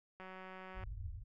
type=click train; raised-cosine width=0.5 ms; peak=-36 dBFS; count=120; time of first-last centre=0.2-0.836 s; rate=187 Hz
type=low-pass noise; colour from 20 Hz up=white; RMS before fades=-45 dBFS; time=0.74-1.24 s; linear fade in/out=20 ms; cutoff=110 Hz; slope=96 dB/octave
effects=none